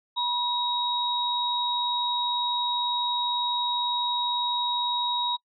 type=tone pair together; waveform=sine; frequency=970 / 3798 Hz; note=B5 / A#7; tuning=-31 / +32 cents; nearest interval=2 octaves; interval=2363 cents; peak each=-27 dBFS; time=0.16-5.37 s; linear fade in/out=20 ms; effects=noise-tail reverb RT60 0.1 s tail -26 dB re dry